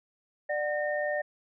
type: tone cluster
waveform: sine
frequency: 594 / 739 / 1829 Hz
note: D5 / F#5 / A#6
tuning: +20 / -2 / -33 cents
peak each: -29 / -36 / -33 dBFS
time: 0.49-1.22 s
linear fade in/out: 10 ms
effects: none